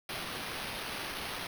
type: noise with sample-and-hold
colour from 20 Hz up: violet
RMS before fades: -39 dBFS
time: 0.09-1.47 s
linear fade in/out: 2 ms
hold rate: 7350 Hz
effects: none